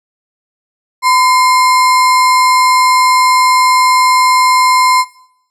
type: tone with sample-and-hold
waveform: sine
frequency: 1015 Hz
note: B5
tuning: 47 cents sharp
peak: -6 dBFS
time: 1.02-5.05 s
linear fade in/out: 50 ms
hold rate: 3150 Hz
effects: noise-tail reverb RT60 0.7 s tail -17 dB re dry + low-pass 10000 Hz 12 dB/octave